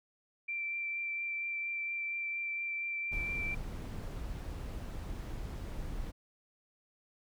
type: tone with vibrato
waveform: sine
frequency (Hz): 2349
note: D7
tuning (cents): 0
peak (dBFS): -34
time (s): 0.48-3.55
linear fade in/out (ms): 10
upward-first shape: triangle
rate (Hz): 4.3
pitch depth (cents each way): 12
type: noise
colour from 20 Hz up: brown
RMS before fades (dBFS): -40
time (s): 3.11-6.12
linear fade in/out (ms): 20
effects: none